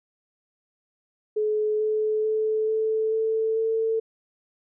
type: tone with pitch steps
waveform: sine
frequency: 426.8 / 430.8 / 434.8 / 438.8 / 442.9 / 447 Hz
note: G#4 / A4 / A4 / A4 / A4 / A4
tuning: +47 / -37 / -21 / -5 / +11 / +27 cents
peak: -21 dBFS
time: 1.36-4 s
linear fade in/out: 10 ms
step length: 440 ms
effects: none